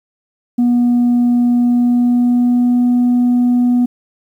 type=tone with pitch glide; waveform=sine; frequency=242.1 to 244.9 Hz; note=B3 to B3; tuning=-34 to -14 cents; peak=-7 dBFS; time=0.58-3.86 s; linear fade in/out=10 ms; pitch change=+20 cents; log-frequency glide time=1.58-2.83 s; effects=tanh soft clip ceiling -8 dBFS + 8-bit